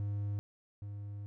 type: tone pair in turn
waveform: triangle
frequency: 102 / 102 Hz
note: G#2 / G#2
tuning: -31 / -31 cents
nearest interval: unison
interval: 0 cents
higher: neither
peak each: -31 / -38 dBFS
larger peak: first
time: 0-0.39 / 0.82-1.26 s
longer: second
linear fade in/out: 0 ms
effects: none